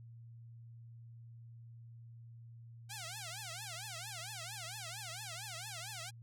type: tone with vibrato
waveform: 5% pulse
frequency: 751 Hz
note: F#5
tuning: 26 cents sharp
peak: -32 dBFS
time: 2.89-6.11 s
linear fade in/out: 20 ms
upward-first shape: triangle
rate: 4.4 Hz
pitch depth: 300 cents each way
effects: added 116 Hz sine -51 dBFS peak until 6.22 s